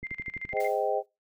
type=click train; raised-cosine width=3 ms; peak=-30 dBFS; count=7; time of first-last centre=0.03-0.534 s; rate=11.9 Hz
type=tone with tremolo; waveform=sine; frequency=2093 Hz; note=C7; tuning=in tune; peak=-33 dBFS; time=0.03-0.68 s; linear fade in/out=10 ms; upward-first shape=square; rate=13 Hz; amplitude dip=80%
type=chord; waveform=sine; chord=Ab major seventh; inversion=none; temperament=just; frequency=415.3 / 519.1 / 623 / 778.7 Hz; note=Ab4 / C5 / Eb5 / G5; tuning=0 / -14 / +2 / -12 cents; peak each=-31 / -31 / -30 / -30 dBFS; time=0.52-1.03 s; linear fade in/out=50 ms
type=noise with exponential decay; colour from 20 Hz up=white; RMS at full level=-46 dBFS; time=0.6-1.06 s; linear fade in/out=2 ms; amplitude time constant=100 ms
effects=noise-tail reverb RT60 0.2 s tail -18 dB re dry